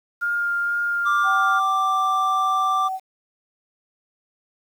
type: tone with vibrato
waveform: sine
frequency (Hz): 1407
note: F6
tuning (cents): +12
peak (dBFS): -20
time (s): 0.21-1.6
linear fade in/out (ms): 20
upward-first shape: sine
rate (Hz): 2.1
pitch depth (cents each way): 8
type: tone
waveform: triangle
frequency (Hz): 1178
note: D6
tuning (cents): +5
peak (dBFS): -17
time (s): 1.05-2.89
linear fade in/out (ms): 20
type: tone with pitch glide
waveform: sine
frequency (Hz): 771 to 757.3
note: G5 to F#5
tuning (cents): -29 to +40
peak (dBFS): -24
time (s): 1.23-3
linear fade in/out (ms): 50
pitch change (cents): -31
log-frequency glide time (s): 1.46-2
effects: 8-bit